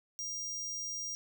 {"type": "tone", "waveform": "square", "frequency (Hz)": 5700, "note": "F8", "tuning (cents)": 34, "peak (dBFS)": -37, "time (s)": [0.19, 1.15], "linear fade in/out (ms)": 0, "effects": []}